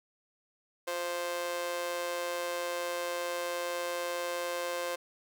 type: tone with amplitude modulation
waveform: sawtooth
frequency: 523.3 Hz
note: C5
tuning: in tune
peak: -25 dBFS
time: 0.87-4.96 s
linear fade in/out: 10 ms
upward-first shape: sine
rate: 171 Hz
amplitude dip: 80%
effects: none